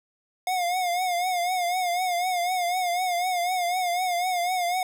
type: tone with vibrato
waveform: square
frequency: 719 Hz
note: F#5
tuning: 50 cents flat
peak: -24 dBFS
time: 0.47-4.83 s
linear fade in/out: 2 ms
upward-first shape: triangle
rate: 4 Hz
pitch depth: 82 cents each way
effects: none